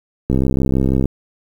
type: click train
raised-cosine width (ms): 3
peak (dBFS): -4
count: 51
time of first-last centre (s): 0.3-1.056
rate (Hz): 66.1
effects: 7-bit